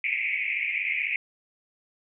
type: band-pass noise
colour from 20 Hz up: white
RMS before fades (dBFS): -28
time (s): 0.04-1.16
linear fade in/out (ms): 2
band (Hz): 2100 to 2500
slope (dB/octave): 96
effects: none